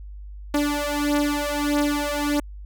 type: beating tone pair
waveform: sawtooth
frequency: 291 / 292.6 Hz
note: D4 / D4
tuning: -16 / -6 cents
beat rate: 1.6 Hz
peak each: -20 dBFS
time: 0.54-2.4 s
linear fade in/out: 5 ms
effects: added 50 Hz sine -35 dBFS peak until 2.65 s